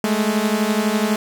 sawtooth beating tone pair, 207.7 / 219.7 Hz, G#3 / A3, 0 / -2 cents, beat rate 12 Hz, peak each -16 dBFS, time 0.04-1.16 s, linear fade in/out 2 ms, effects 7-bit

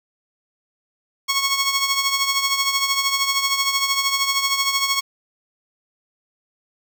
10% pulse tone with tremolo, 1100 Hz, C#6, 14 cents flat, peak -7 dBFS, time 1.28-5.01 s, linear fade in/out 20 ms, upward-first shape triangle, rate 13 Hz, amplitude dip 65%, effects none

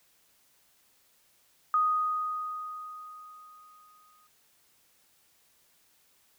sine tone with exponential decay, 1244.5 Hz, D#6, in tune, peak -21 dBFS, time 1.74-4.27 s, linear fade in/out 1 ms, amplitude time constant 550 ms, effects white hiss -66 dBFS RMS until 6.38 s

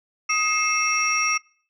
sine tone cluster, 1257 / 2140 / 2627 / 5630 Hz, D#6 / C7 / E7 / F8, +17 / +38 / -7 / +13 cents, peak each -24 dBFS, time 0.29-1.38 s, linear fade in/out 10 ms, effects noise-tail reverb RT60 0.5 s tail -24 dB re dry + tanh soft clip ceiling -11 dBFS

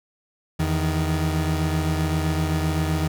30% pulse tone pair together, 81.83 / 155.9 Hz, E2 / D#3, -12 / +4 cents, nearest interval major seventh, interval 1116 cents, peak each -21 dBFS, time 0.59-3.08 s, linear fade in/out 10 ms, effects none

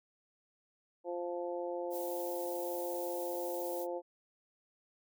harmonic tone, 174.61 Hz, F3, in tune, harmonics 2 / 3 / 4 / 5, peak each -40 / -38 / -45 / -46 dBFS, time 1.04-4.02 s, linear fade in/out 50 ms
violet noise, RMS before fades -46 dBFS, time 1.9-3.87 s, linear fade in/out 50 ms
effects none

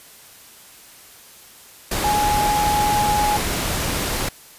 sine tone in noise, 835 Hz, G#5, 9 cents sharp, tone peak -17 dBFS, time 2.04-3.37 s, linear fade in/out 5 ms, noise pink, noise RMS -23 dBFS, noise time 1.91-4.29 s, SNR +3 dB, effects white hiss -45 dBFS RMS until 4.58 s + resampled to 32000 Hz

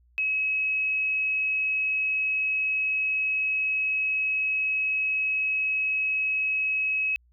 sine tone, 2562 Hz, E7, 50 cents flat, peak -23 dBFS, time 0.18-7.16 s, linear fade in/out 0 ms, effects added 60 Hz sine -58 dBFS peak until 7.32 s

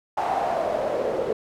pink noise with band-pass filter sweep, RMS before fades -25 dBFS, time 0.17-1.33 s, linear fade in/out 5 ms, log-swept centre 830 to 460 Hz, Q 5.6, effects none

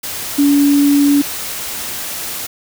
sine tone in noise, 285.3 Hz, C#4, 50 cents sharp, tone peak -8 dBFS, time 0.38-1.22 s, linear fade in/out 10 ms, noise white, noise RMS -24 dBFS, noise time 0.03-2.47 s, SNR +13 dB, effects none

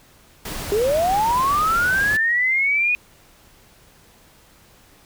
pink noise, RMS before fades -30 dBFS, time 0.45-2.17 s, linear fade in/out 5 ms
sine linear sweep, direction up, 392 to 2489 Hz, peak -16 dBFS, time 0.72-2.95 s, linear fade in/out 0 ms
effects pink hiss -52 dBFS RMS until 5.05 s

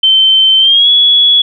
sine tone with pitch glide, 3095 to 3375 Hz, G7 to G#7, -23 to +27 cents, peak -4 dBFS, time 0.03-1.42 s, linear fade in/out 5 ms, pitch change +150 cents, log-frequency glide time 0.59-0.89 s, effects none

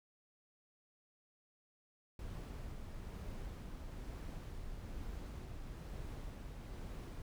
brown noise with tremolo, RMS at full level -45 dBFS, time 2.19-7.22 s, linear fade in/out 2 ms, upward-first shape sine, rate 1.1 Hz, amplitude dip 25%, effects none

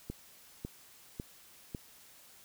click train, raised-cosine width 3 ms, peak -25 dBFS, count 4, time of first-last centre 0.1-1.748 s, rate 1.82 Hz, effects white hiss -58 dBFS RMS until 2.44 s

